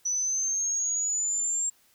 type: linear sweep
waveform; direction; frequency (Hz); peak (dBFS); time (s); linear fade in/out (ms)
sine; up; 5920 to 7459; -25; 0.05-1.7; 10
effects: white hiss -63 dBFS RMS until 1.94 s